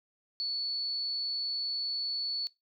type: tone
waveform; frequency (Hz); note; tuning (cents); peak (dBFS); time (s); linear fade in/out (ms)
sine; 4435; C#8; 0; -30; 0.4-2.47; 0
effects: noise-tail reverb RT60 0.2 s tail -22 dB re dry